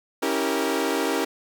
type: chord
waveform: sawtooth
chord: C# diminished seventh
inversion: none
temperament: equal with one note detuned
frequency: 277.2 / 325.1 / 392 / 466.2 Hz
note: C#4 / E4 / G4 / Bb4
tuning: 0 / -24 / 0 / 0 cents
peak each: -24 dBFS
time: 0.22-1.25 s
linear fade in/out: 10 ms
effects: none